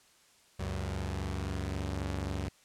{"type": "tone pair together", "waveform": "sawtooth", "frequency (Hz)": [71.1, 94.91], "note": ["C#2", "F#2"], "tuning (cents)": [45, 45], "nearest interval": "perfect fourth", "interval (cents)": 500, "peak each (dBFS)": [-32, -32], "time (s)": [0.59, 2.49], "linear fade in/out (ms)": 10, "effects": ["white hiss -63 dBFS RMS until 2.64 s", "low-pass 9000 Hz 12 dB/octave"]}